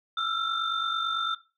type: tone cluster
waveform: sine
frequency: 1324 / 1373 / 3585 Hz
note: E6 / F6 / A7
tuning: +7 / -30 / +32 cents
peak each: -29 / -30 / -30 dBFS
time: 0.17-1.35 s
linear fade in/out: 5 ms
effects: noise-tail reverb RT60 0.3 s tail -18 dB re dry + tanh soft clip ceiling -17 dBFS